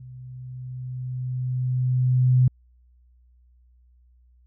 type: tone with level ramp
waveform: sine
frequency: 126.9 Hz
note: B2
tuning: 47 cents sharp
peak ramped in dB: -39 to -13 dBFS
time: 0-2.48 s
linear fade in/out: 5 ms
effects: added 61 Hz sine -54 dBFS peak until 4.46 s